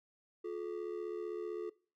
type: ring-modulated tone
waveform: triangle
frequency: 392 Hz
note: G4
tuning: in tune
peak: -33 dBFS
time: 0.44-1.7 s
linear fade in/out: 10 ms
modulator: 37.8 Hz
effects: noise-tail reverb RT60 0.4 s tail -21 dB re dry